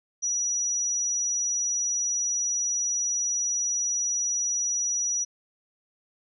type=tone; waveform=sine; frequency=5840 Hz; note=F#8; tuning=24 cents flat; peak=-24 dBFS; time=0.22-5.25 s; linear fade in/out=20 ms; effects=none